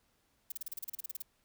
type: noise bursts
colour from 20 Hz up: violet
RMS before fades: -39 dBFS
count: 14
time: 0.5-1.222 s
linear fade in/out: 5 ms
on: 20 ms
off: 34 ms
effects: pink hiss -74 dBFS RMS until 1.44 s